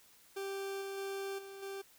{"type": "tone with level steps", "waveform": "40% pulse", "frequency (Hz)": 392, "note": "G4", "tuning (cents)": 0, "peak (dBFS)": [-37, -39, -37, -46, -40], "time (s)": [0.36, 1.82], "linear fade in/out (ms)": 10, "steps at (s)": [0.81, 0.97, 1.38, 1.62], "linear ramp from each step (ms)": 10, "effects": ["white hiss -63 dBFS RMS until 1.98 s"]}